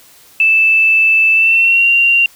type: tone with pitch glide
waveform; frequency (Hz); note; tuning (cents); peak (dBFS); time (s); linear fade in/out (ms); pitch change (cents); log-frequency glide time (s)
sine; 2637 to 2765; E7 to F7; 0 to -18; -7; 0.4-2.26; 2; +82; 1.33-1.88
effects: white hiss -44 dBFS RMS until 2.35 s